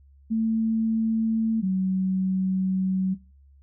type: tone pair in turn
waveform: sine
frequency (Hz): 223.1 / 188.36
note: A3 / F#3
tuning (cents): +24 / +31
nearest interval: minor third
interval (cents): 293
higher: first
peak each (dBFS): -21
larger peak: neither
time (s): 0.3-1.62 / 1.62-3.15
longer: second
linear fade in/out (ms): 20
effects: noise-tail reverb RT60 0.3 s tail -19 dB re dry + added 69 Hz sine -51 dBFS peak until 3.62 s